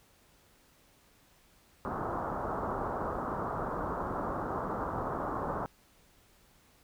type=low-pass noise; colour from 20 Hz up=white; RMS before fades=-35 dBFS; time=1.85-5.66 s; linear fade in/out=0 ms; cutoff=1300 Hz; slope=48 dB/octave; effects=pink hiss -64 dBFS RMS until 6.83 s